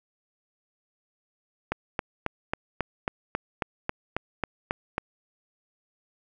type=click train; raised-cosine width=0.5 ms; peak=-11 dBFS; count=13; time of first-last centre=1.72-4.981 s; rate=3.68 Hz; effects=none